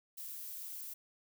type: noise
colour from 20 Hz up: violet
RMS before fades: -45 dBFS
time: 0.17-0.94 s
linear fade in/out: 10 ms
effects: none